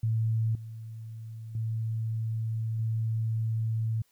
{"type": "tone with level steps", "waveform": "sine", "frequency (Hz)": 111.9, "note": "A2", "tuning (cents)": 30, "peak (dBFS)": [-24, -38, -28, -26], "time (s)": [0.03, 4.02], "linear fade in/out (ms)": 5, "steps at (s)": [0.55, 1.55, 2.79], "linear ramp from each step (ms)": 2, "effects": ["white hiss -69 dBFS RMS until 4.11 s"]}